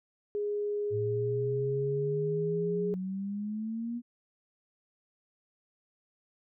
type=tone; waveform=sine; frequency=413.5 Hz; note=G#4; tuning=8 cents flat; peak=-29 dBFS; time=0.35-2.94 s; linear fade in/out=0 ms
type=exponential sweep; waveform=sine; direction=up; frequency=108.2 to 241.6 Hz; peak=-32 dBFS; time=0.9-4.02 s; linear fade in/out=50 ms
effects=none